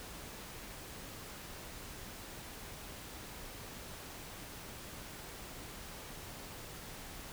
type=silence; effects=pink hiss -48 dBFS RMS until 7.32 s